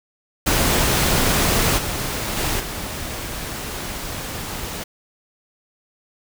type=noise with level steps; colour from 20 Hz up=pink; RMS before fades=-18 / -25 / -22 / -29 dBFS; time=0.46-4.84 s; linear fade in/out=10 ms; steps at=1.77 / 2.36 / 2.59 s; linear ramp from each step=20 ms; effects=none